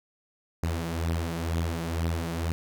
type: beating tone pair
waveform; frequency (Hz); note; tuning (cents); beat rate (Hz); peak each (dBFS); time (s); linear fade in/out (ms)
sawtooth; 82.41 / 84.51; E2 / E2; 0 / +44; 2.1; -25 / -28; 0.63-2.52; 0
effects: none